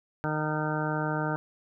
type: harmonic tone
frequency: 153.5 Hz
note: D#3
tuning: 23 cents flat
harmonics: 1 / 2 / 3 / 4 / 5 / 6 / 8 / 9 / 10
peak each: -31 / -34 / -37 / -36 / -38 / -36 / -40 / -37 / -37 dBFS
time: 0.24-1.36 s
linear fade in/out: 0 ms
effects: none